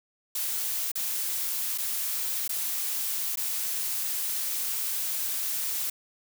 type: noise with dropouts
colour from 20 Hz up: blue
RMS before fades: -30 dBFS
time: 0.35-5.9 s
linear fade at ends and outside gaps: 5 ms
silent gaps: 0.917-0.954 / 1.778-1.782 / 2.479-2.492 / 3.357-3.372 s
effects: none